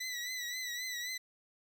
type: tone with vibrato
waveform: 20% pulse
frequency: 1975.5 Hz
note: B6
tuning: in tune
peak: -32 dBFS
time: 0-1.18 s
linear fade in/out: 10 ms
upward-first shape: triangle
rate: 3.8 Hz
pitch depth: 70 cents each way
effects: none